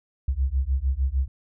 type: beating tone pair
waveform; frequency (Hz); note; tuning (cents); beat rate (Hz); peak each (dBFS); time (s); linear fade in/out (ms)
sine; 63.4 / 70; B1 / C#2; +46 / +18; 6.6; -24; 0.28-1.28; 5
effects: none